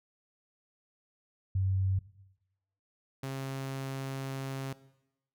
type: tone pair in turn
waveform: sine / sawtooth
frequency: 95.3 / 134.77 Hz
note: G2 / C#3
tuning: -48 / -48 cents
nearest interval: tritone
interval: 600 cents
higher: second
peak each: -26 / -31 dBFS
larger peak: first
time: 1.55-1.99 / 3.23-4.73 s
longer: second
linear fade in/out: 5 ms
effects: noise-tail reverb RT60 0.9 s tail -18 dB re dry